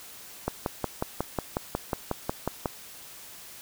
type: click train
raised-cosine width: 1 ms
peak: -12 dBFS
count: 13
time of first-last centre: 0.48-2.658 s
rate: 5.51 Hz
effects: white hiss -46 dBFS RMS until 3.61 s